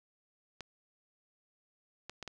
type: clicks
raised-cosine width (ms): 0.2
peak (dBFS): -25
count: 4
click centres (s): 0.607 / 2.096 / 2.227 / 2.277
effects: none